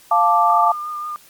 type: chord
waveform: sine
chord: D minor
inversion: first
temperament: equal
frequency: 698.5 / 880 / 1174.7 Hz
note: F5 / A5 / D6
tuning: 0 / 0 / 0 cents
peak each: -17 / -16 / -15 dBFS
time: 0.11-0.72 s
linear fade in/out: 5 ms
type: tone with vibrato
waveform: sine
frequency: 1210 Hz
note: D#6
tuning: 49 cents flat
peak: -24 dBFS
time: 0.5-1.16 s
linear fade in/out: 0 ms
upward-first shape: triangle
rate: 5.7 Hz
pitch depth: 22 cents each way
effects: white hiss -48 dBFS RMS until 1.29 s + MP3 96 kbps